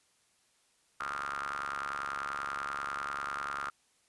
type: ring-modulated tone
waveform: sawtooth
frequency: 70.2 Hz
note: C#2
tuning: 22 cents sharp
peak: -28 dBFS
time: 1-3.7 s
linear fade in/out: 5 ms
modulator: 1310 Hz
effects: white hiss -70 dBFS RMS until 4.08 s + resampled to 24000 Hz